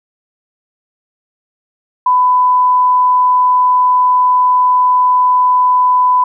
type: tone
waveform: sine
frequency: 1000 Hz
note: B5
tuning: 21 cents sharp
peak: -7 dBFS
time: 2.06-6.24 s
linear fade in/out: 5 ms
effects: none